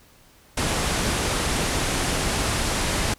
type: low-pass noise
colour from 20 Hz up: pink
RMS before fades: -24 dBFS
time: 0.57-3.14 s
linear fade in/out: 5 ms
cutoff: 11000 Hz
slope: 48 dB/octave
effects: pink hiss -54 dBFS RMS until 3.18 s